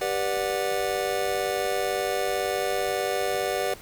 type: chord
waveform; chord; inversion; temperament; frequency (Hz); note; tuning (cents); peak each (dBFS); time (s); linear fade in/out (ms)
square; G major seventh; none; just; 392 / 490 / 588 / 735; G4 / B4 / D5 / F#5; 0 / -14 / +2 / -12; -31; 0.01-3.74; 5
effects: pink hiss -46 dBFS RMS until 3.81 s